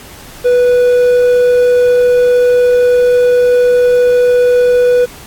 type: tone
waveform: triangle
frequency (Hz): 491.9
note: B4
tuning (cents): -7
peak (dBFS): -4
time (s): 0.44-5.06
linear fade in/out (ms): 20
effects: pink hiss -34 dBFS RMS until 5.26 s + AAC 64 kbps